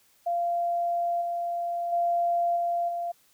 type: tone with level steps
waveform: sine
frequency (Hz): 691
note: F5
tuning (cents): -19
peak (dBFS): -24 / -27 / -22 / -24 / -28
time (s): 0.26-3.12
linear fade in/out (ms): 10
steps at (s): 1.21 / 1.92 / 2.56 / 2.88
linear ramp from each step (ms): 10
effects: white hiss -63 dBFS RMS until 3.33 s